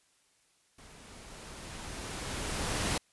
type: noise with level ramp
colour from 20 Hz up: pink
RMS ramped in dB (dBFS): -54 to -30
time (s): 0.78-2.98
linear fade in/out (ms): 5
effects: white hiss -69 dBFS RMS until 3.12 s + resampled to 24000 Hz